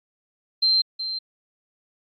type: tone with echo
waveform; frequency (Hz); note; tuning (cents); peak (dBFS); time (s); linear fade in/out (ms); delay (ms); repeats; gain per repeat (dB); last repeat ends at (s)
sine; 4136; C8; -21; -16; 0.62-0.82; 10; 370; 1; -10; 1.19
effects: AAC 48 kbps